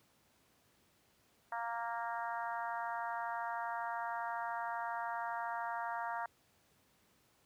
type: harmonic tone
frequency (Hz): 232.7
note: A#3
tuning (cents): -3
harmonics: 3 / 4 / 5 / 6 / 7 / 8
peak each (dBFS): -42 / -40 / -46 / -46 / -48 / -51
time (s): 1.52-6.26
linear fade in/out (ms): 2
effects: pink hiss -71 dBFS RMS until 7.45 s + high-pass 80 Hz 12 dB/octave